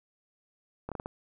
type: slowing click train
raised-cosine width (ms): 1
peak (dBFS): -22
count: 5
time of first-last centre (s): 0.89-1.059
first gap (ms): 27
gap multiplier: 1.31
effects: none